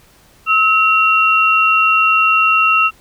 sine tone pair together, 1293.1 / 2740 Hz, E6 / F7, -34 / -34 cents, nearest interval octave + minor second, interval 1300 cents, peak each -12 dBFS, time 0.46-2.91 s, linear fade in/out 50 ms, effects pink hiss -49 dBFS RMS until 3 s

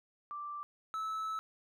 sine / triangle tone pair in turn, 1174.7 / 1304.2 Hz, D6 / E6, 0 / -19 cents, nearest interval major second, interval 181 cents, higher second, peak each -39 / -33 dBFS, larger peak second, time 0.31-0.63 / 0.94-1.39 s, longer second, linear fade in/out 0 ms, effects none

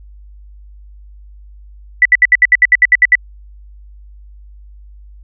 sine tone bursts, 1975 Hz, B6, in tune, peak -3 dBFS, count 12, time 2.02-3.153 s, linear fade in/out 2 ms, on 33 ms, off 67 ms, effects added 50 Hz sine -35 dBFS peak until 5.23 s

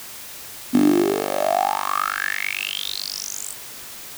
10% pulse tone with high-pass filter sweep, 49 Hz, G1, in tune, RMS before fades -22 dBFS, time 0.73-3.54 s, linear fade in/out 20 ms, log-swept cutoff 250 to 8400 Hz, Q 9.7, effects white hiss -37 dBFS RMS until 4.17 s

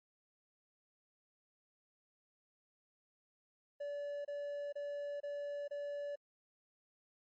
triangle tone bursts, 576 Hz, D5, 34 cents flat, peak -37 dBFS, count 5, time 3.8-6.158 s, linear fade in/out 10 ms, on 450 ms, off 27 ms, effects MP3 32 kbps

